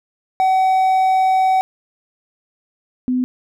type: tone pair in turn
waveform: triangle / sine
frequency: 756 / 252.3 Hz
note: F#5 / B3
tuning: +37 / +37 cents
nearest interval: octave + perfect fifth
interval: 1900 cents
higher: first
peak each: -10 / -15 dBFS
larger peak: first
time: 0.4-1.61 / 3.08-3.24 s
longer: first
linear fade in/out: 0 ms
effects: none